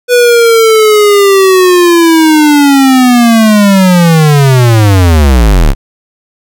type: linear sweep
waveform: square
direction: down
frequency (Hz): 493.9 to 30.8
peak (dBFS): -3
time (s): 0.08-5.75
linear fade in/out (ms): 50
effects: none